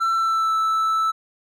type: tone with pitch glide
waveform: triangle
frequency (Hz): 1342 to 1315.9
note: E6 to E6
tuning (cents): +31 to -3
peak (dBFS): -16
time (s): 0-1.12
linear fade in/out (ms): 20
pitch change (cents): -34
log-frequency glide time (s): 0.14-0.54
effects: none